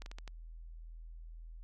slowing click train, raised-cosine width 0.2 ms, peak -30 dBFS, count 5, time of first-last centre 0.02-0.277 s, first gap 41 ms, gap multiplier 1.31, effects added 41 Hz sine -46 dBFS peak until 1.63 s

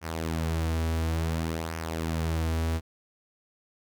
sawtooth tone with flanger, 81.3 Hz, E2, 23 cents flat, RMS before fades -29 dBFS, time 0.01-2.81 s, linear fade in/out 50 ms, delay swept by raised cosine 0.25 to 5.75 ms, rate 0.57 Hz, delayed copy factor -0.55, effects none

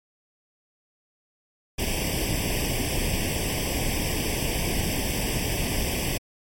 pink noise with comb filter, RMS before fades -26 dBFS, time 1.78-6.18 s, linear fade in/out 10 ms, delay 0.37 ms, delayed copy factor +1, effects MP3 64 kbps

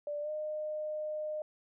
sine tone with pitch glide, 587.3 to 611.2 Hz, D5 to D#5, 0 to -31 cents, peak -34 dBFS, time 0.07-1.42 s, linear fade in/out 2 ms, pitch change +69 cents, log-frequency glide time 0.21-0.3 s, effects none

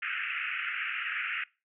white band-pass noise, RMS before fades -34 dBFS, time 0.02-1.44 s, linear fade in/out 5 ms, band 1300 to 2800 Hz, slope 96 dB/octave, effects noise-tail reverb RT60 0.3 s tail -23 dB re dry

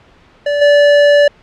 square tone with level steps, 580 Hz, D5, 22 cents flat, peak -13 / -6 dBFS, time 0.46-1.28 s, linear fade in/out 5 ms, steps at 0.61 s, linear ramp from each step 10 ms, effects pink hiss -46 dBFS RMS until 1.42 s + low-pass 3000 Hz 12 dB/octave

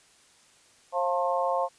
harmonic tone with a mistuned harmonic, 178.2 Hz, F3, 35 cents sharp, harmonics 3 / 4 / 5 / 6, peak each -28 / -29 / -30 / -31 dBFS, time 0.92-1.69 s, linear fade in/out 50 ms, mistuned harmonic 4, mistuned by -38 cents, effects white hiss -59 dBFS RMS until 1.78 s + resampled to 22050 Hz

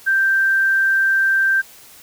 sine tone, 1570 Hz, G6, 2 cents sharp, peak -13 dBFS, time 0.06-1.62 s, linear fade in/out 20 ms, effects white hiss -44 dBFS RMS until 2.02 s

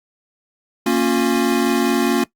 square tone cluster, 231.2 / 275.7 / 355.3 Hz, A#3 / C#4 / F4, -14 / -9 / +30 cents, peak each -20 dBFS, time 0.86-2.24 s, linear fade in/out 5 ms, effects noise-tail reverb RT60 0.1 s tail -20 dB re dry + Opus 48 kbps

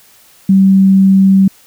sine tone, 192.8 Hz, G3, 28 cents flat, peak -4 dBFS, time 0.49-1.48 s, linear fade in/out 5 ms, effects white hiss -45 dBFS RMS until 1.66 s

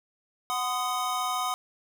square chord, C diminished, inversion second, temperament equal with one note detuned, 740 / 1022 / 1244.5 Hz, Gb5 / C6 / Eb6, 0 / -41 / 0 cents, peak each -33 / -33 / -31 dBFS, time 0.5-1.54 s, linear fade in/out 0 ms, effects none

